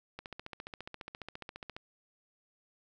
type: click train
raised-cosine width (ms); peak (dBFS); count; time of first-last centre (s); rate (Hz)
0.3; -26; 24; 0.19-1.765; 14.6
effects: none